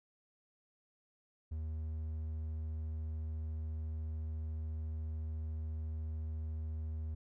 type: tone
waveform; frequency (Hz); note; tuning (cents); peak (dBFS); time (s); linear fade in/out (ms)
triangle; 78.5; D#2; +16; -35; 1.51-7.15; 10
effects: none